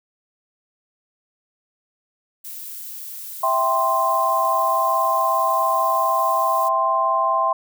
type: noise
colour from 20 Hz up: violet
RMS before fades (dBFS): -34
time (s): 2.44-6.69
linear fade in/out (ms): 10
type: chord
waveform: sine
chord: C major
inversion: first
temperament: equal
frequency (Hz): 659.3 / 784 / 1046.5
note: E5 / G5 / C6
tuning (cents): 0 / 0 / 0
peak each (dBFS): -23 / -24 / -18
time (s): 3.43-7.53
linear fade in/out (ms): 5
effects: none